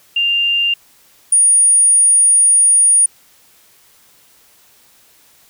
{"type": "tone pair in turn", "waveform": "sine", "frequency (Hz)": [2794, 9540], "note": ["F7", "D9"], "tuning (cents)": [0, 26], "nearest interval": "octave + major sixth", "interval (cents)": 2126, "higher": "second", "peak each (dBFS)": [-12, -7], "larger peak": "second", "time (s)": [[0.16, 0.74], [1.32, 3.06]], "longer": "second", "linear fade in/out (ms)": 5, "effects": ["white hiss -50 dBFS RMS until 5.49 s"]}